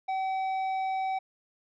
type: tone with tanh clipping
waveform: sine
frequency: 763 Hz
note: G5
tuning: 47 cents flat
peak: -29 dBFS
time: 0.08-1.19 s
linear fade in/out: 10 ms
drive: 8 dB
effects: none